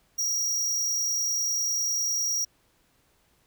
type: tone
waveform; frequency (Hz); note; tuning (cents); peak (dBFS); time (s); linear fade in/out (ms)
square; 5690; F8; +31; -25; 0.18-2.45; 10
effects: pink hiss -66 dBFS RMS until 3.46 s